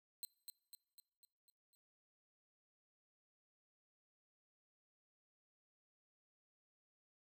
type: tone with echo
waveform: 10% pulse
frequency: 4103 Hz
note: C8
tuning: 35 cents flat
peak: -36 dBFS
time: 0.23-0.25 s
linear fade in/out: 0 ms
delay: 250 ms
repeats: 6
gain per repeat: -5 dB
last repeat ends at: 1.75 s
effects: noise-tail reverb RT60 0.8 s tail -25 dB re dry